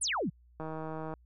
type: exponential sweep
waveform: sine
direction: down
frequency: 10548 to 137 Hz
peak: -29 dBFS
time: 0.01-0.3 s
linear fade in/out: 10 ms
type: click train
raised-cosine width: 1 ms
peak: -26 dBFS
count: 86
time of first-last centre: 0.6-1.138 s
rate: 158 Hz
effects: added 60 Hz sine -58 dBFS peak until 1.25 s